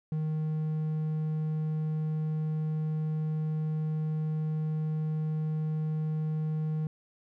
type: tone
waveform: triangle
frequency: 155.56 Hz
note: D#3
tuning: in tune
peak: -26 dBFS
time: 0.12-6.87 s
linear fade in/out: 2 ms
effects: none